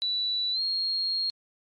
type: tone with pitch glide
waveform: sine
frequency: 3951 to 4259 Hz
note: B7 to C8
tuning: 0 to +30 cents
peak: -25 dBFS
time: 0.02-1.3 s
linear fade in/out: 0 ms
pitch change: +130 cents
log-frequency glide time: 0.52-0.61 s
effects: MP3 48 kbps